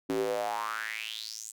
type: tone with high-pass filter sweep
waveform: square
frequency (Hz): 55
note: A1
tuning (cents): 0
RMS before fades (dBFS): -34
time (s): 0.09-1.52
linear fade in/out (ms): 10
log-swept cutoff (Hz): 300 to 8000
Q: 6.1
effects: none